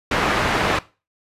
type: low-pass noise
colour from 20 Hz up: white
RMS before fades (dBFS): -20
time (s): 0.11-0.79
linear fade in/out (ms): 5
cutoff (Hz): 1700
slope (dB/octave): 12
effects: noise-tail reverb RT60 0.3 s tail -18 dB re dry + resampled to 32000 Hz